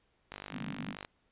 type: click train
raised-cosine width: 0.3 ms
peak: -25 dBFS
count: 37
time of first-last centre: 0.32-1.049 s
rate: 49.4 Hz
type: band-pass noise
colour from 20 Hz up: white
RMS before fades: -41 dBFS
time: 0.49-0.96 s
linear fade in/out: 50 ms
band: 130 to 280 Hz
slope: 96 dB/octave
effects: pink hiss -73 dBFS RMS until 1.31 s + resampled to 8000 Hz